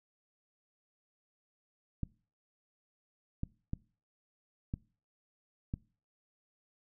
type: clicks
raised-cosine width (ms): 5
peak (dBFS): -22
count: 5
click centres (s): 2.033 / 3.434 / 3.734 / 4.739 / 5.739
effects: noise-tail reverb RT60 0.4 s tail -23 dB re dry